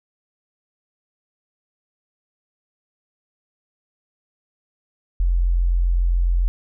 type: tone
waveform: sine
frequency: 43.65 Hz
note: F1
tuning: in tune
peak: -15 dBFS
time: 5.2-6.48 s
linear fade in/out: 0 ms
effects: none